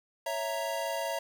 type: chord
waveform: square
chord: A# diminished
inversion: first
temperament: equal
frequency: 554.4 / 659.3 / 932.3 Hz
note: C#5 / E5 / A#5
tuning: 0 / 0 / 0 cents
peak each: -37 / -35 / -37 dBFS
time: 0.26-1.19 s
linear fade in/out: 5 ms
effects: none